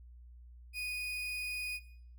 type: tone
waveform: 35% pulse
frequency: 2479 Hz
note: D#7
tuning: 7 cents flat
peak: -35 dBFS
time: 0.73-1.8 s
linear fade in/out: 50 ms
effects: noise-tail reverb RT60 0.6 s tail -17 dB re dry + added 60 Hz sine -51 dBFS peak until 2.18 s